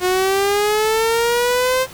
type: linear sweep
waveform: sawtooth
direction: up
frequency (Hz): 360 to 523.3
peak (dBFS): -11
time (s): 0-1.87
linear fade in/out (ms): 50
effects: pink hiss -38 dBFS RMS until 1.93 s